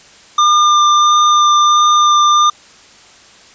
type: tone with vibrato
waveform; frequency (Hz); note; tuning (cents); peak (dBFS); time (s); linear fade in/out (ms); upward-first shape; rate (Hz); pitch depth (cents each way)
square; 1200; D6; +37; -8; 0.38-2.5; 5; sine; 1.5; 10
effects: white hiss -42 dBFS RMS until 3.54 s + resampled to 16000 Hz